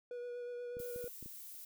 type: tone with vibrato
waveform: triangle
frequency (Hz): 485.7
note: B4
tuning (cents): -29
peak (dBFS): -39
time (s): 0.11-1.08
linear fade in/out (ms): 2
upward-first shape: sine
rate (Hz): 8.3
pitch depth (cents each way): 15
type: clicks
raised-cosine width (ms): 3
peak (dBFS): -38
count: 6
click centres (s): 0.769 / 0.801 / 0.961 / 1.042 / 1.227 / 1.26
type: noise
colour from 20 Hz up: violet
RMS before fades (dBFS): -50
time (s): 0.79-1.65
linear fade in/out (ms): 5
effects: none